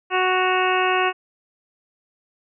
harmonic tone with a mistuned harmonic, 370 Hz, F#4, in tune, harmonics 1 / 2 / 3 / 4 / 5 / 6 / 7 / 8, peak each -23 / -23 / -23 / -26 / -28 / -31 / -27 / -30 dBFS, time 0.1-1.13 s, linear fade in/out 50 ms, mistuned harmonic 8, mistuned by -78 cents, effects none

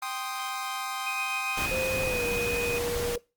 sawtooth chord, C minor, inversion second, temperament equal, 784 / 1046.5 / 1244.5 Hz, G5 / C6 / Eb6, 0 / 0 / 0 cents, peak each -32 dBFS, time 0.02-1.66 s, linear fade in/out 5 ms
sine tone, 2496 Hz, D#7, 5 cents sharp, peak -31 dBFS, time 1.06-2.79 s, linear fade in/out 10 ms
pink noise, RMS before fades -33 dBFS, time 1.57-3.16 s, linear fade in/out 5 ms
sine tone with pitch glide, 521 to 477.8 Hz, C5 to A#4, -7 to +43 cents, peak -29 dBFS, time 1.71-3.18 s, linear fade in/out 5 ms, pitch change -150 cents, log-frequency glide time 2.04-2.24 s
effects noise-tail reverb RT60 0.3 s tail -24 dB re dry + Opus 32 kbps

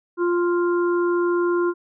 harmonic tone, 349.2 Hz, F4, in tune, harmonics 1 / 3 / 4, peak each -18 / -28 / -30 dBFS, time 0.17-1.74 s, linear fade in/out 50 ms, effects none

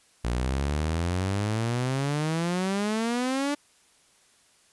sawtooth exponential sweep, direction up, 57.7 to 293.7 Hz, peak -21 dBFS, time 0.24-3.55 s, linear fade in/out 10 ms, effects white hiss -61 dBFS RMS until 4.72 s + resampled to 24000 Hz

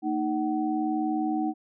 sine tone cluster, 229.8 / 309.8 / 751 Hz, A#3 / D#4 / F#5, -25 / -7 / +26 cents, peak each -32 / -26 / -31 dBFS, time 0.02-1.54 s, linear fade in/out 50 ms, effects none

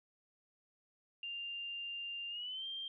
sine tone with pitch glide, 2794 to 3173 Hz, F7 to G7, 0 to +20 cents, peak -40 dBFS, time 1.23-2.88 s, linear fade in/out 2 ms, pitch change +220 cents, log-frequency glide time 2.29-2.66 s, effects none

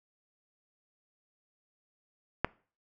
click, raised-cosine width 0.5 ms, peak -10 dBFS, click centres 2.446 s, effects noise-tail reverb RT60 0.4 s tail -23 dB re dry

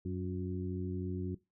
harmonic tone with a mistuned harmonic, 92.9 Hz, F#2, 7 cents sharp, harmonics 1 / 2 / 3 / 4, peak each -38 / -39 / -42 / -42 dBFS, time 0.05-1.35 s, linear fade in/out 5 ms, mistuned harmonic 4, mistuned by -44 cents, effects noise-tail reverb RT60 0.2 s tail -18 dB re dry

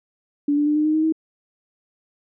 sine tone with pitch steps, 289.1 / 293.8 / 298.6 / 303.5 / 308.4 / 313.4 / 318.6 Hz, D4 / D4 / D4 / D#4 / D#4 / D#4 / D#4, -27 / +1 / +29 / -43 / -15 / +13 / +41 cents, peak -16 dBFS, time 0.48-1.124 s, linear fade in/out 5 ms, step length 92 ms, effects none

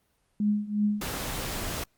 sine tone with tremolo, 208.4 Hz, G#3, 6 cents sharp, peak -20 dBFS, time 0.4-1.01 s, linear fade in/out 2 ms, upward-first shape triangle, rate 2.8 Hz, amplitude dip 90%
pink noise, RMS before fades -33 dBFS, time 1.01-1.84 s, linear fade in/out 5 ms
effects pink hiss -71 dBFS RMS until 1.97 s + Opus 32 kbps

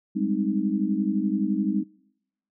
sine chord, Ab major seventh, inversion third, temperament equal, 196 / 207.7 / 261.6 / 311.1 Hz, G3 / Ab3 / C4 / Eb4, 0 / 0 / 0 / 0 cents, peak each -27 / -26 / -30 / -28 dBFS, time 0.15-1.84 s, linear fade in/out 20 ms, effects noise-tail reverb RT60 0.9 s tail -26 dB re dry

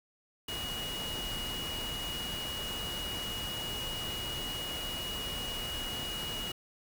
sine tone in noise, 2896 Hz, F#7, 38 cents flat, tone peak -37 dBFS, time 0.48-6.52 s, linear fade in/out 5 ms, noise pink, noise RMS -40 dBFS, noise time 0.48-6.52 s, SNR 0 dB, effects none

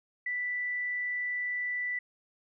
sine tone, 1975.5 Hz, B6, in tune, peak -30 dBFS, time 0.26-1.99 s, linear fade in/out 5 ms, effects none

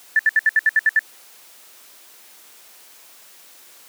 sine tone bursts, 1760 Hz, A6, in tune, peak -11 dBFS, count 9, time 0.16-0.992 s, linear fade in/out 2 ms, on 32 ms, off 68 ms, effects white hiss -47 dBFS RMS until 3.88 s + high-pass 300 Hz 12 dB/octave

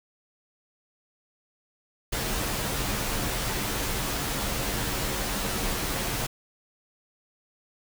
pink noise with comb filter, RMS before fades -29 dBFS, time 2.12-6.27 s, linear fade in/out 10 ms, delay 12 ms, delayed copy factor -0.55, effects none

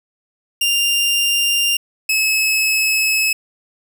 sawtooth tone pair in turn, 2794 / 2585 Hz, F7 / E7, 0 / -34 cents, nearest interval minor second, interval 134 cents, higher first, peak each -11 dBFS, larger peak neither, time 0.61-1.77 / 2.09-3.33 s, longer second, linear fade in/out 5 ms, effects none

